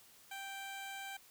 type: tone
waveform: 15% pulse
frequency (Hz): 784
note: G5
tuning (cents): 0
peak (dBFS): -37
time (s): 0.31-1.17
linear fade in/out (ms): 5
effects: white hiss -62 dBFS RMS until 1.3 s